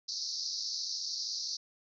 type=band-pass noise; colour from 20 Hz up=pink; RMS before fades=-37 dBFS; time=0.08-1.57 s; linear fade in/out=10 ms; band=4200 to 5900 Hz; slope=96 dB/octave; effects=none